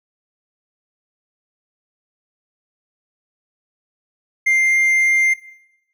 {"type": "tone", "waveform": "triangle", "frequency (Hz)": 2101, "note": "C7", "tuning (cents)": 7, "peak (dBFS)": -11, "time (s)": [4.46, 5.34], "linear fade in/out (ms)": 10, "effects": ["noise-tail reverb RT60 0.9 s tail -17 dB re dry"]}